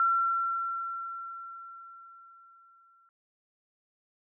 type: tone with exponential decay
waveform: sine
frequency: 1358 Hz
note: F6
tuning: 49 cents flat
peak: -21 dBFS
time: 0-3.09 s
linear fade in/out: 1 ms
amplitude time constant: 670 ms
effects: none